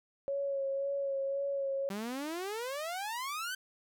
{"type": "tone with vibrato", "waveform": "sine", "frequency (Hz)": 552, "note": "C#5", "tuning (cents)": -7, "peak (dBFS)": -31, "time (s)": [0.28, 1.89], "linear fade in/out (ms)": 0, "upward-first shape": "sine", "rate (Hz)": 1.9, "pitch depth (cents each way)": 24}
{"type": "exponential sweep", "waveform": "sawtooth", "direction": "up", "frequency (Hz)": [190.8, 1568], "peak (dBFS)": -32, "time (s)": [1.9, 3.55], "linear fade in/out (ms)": 5}
{"effects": []}